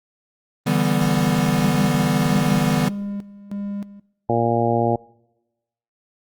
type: chord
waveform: square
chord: E minor seventh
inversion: third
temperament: equal with one note detuned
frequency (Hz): 145.48 / 164.81 / 196 / 246.9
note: D3 / E3 / G3 / B3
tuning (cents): -16 / 0 / 0 / 0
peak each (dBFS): -23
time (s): 0.66-2.89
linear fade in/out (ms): 10
type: tone with tremolo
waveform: triangle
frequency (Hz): 201.7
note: G3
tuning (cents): +50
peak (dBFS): -23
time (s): 1.64-4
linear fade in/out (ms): 5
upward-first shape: square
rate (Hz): 1.6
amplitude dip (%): 80
type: harmonic tone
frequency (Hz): 117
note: A#2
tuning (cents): +7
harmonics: 1 / 2 / 3 / 4 / 5 / 6 / 7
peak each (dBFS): -24 / -24 / -24 / -24 / -24 / -24 / -24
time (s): 4.29-4.96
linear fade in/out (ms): 5
effects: noise-tail reverb RT60 1.0 s tail -25 dB re dry + Opus 24 kbps